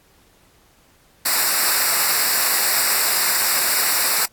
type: noise with comb filter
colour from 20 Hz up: white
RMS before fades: -18 dBFS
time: 1.25-4.26 s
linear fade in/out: 10 ms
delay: 0.31 ms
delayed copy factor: -0.85
effects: pink hiss -56 dBFS RMS until 4.32 s + AAC 64 kbps